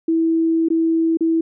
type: tone with dropouts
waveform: sine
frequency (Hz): 326.9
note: E4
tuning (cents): -14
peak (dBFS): -14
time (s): 0.08-1.41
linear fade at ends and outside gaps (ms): 5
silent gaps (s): 0.686-0.702 / 1.172-1.207
effects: none